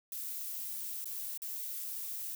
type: noise with dropouts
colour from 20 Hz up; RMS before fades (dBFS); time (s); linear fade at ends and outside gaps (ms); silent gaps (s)
violet; -40; 0.12-2.35; 2; 1.044-1.056 / 1.376-1.419
effects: none